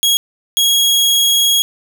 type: tone bursts at uneven times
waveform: sawtooth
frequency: 3307 Hz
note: G#7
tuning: 8 cents flat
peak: -7 dBFS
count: 2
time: 0.03-0.17 / 0.57-1.62 s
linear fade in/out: 0 ms
effects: 7-bit